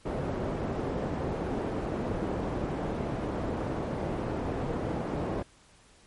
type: low-pass noise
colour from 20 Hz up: white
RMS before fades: -32 dBFS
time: 0.05-5.43 s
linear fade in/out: 10 ms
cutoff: 500 Hz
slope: 12 dB/octave
effects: pink hiss -59 dBFS RMS until 6.06 s + MP3 48 kbps

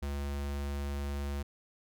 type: tone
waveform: square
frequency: 70.8 Hz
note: C#2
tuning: 37 cents sharp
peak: -34 dBFS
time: 0.02-1.43 s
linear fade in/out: 10 ms
effects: none

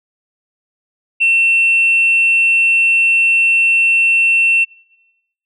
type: tone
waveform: sine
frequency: 2700 Hz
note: E7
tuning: 41 cents sharp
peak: -8 dBFS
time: 1.2-4.65 s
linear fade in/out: 20 ms
effects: noise-tail reverb RT60 1.0 s tail -25 dB re dry + tanh soft clip ceiling -6 dBFS

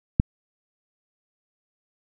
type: click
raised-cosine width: 5 ms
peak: -4 dBFS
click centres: 0.199 s
effects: none

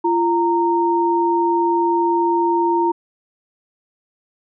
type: tone pair together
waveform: sine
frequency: 343.1 / 925 Hz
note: F4 / A#5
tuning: -31 / -14 cents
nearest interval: octave + perfect fourth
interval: 1717 cents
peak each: -17 dBFS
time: 0.04-2.92 s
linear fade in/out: 10 ms
effects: none

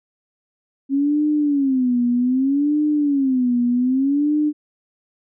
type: tone with vibrato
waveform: sine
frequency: 269.7 Hz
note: C#4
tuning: 47 cents flat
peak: -15 dBFS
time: 0.89-4.53 s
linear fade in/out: 50 ms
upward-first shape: sine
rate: 0.64 Hz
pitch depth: 190 cents each way
effects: none

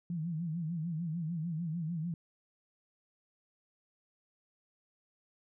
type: tone with vibrato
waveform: sine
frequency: 164.81 Hz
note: E3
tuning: in tune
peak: -33 dBFS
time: 0.1-2.14 s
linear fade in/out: 2 ms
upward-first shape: sine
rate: 6.7 Hz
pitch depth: 120 cents each way
effects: none

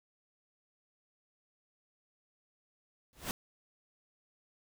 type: noise with exponential growth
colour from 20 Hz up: pink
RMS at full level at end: -31 dBFS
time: 3.13-3.31 s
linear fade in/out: 0 ms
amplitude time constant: 39 ms
effects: none

